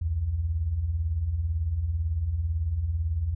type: beating tone pair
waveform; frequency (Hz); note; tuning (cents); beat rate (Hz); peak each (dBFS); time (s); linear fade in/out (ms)
sine; 65.41 / 83.41; C2 / E2; 0 / +21; 18; -33 / -25; 0.01-3.35; 10
effects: none